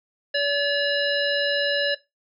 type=harmonic tone; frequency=572 Hz; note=D5; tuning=46 cents flat; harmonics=1 / 3 / 5 / 7 / 9; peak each=-24 / -23 / -29 / -28 / -33 dBFS; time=0.34-1.95 s; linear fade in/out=10 ms; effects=noise-tail reverb RT60 0.2 s tail -17 dB re dry